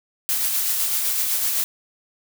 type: noise with tremolo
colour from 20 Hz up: blue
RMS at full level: -21 dBFS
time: 0.29-1.64 s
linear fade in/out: 0 ms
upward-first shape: sine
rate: 7.9 Hz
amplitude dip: 30%
effects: none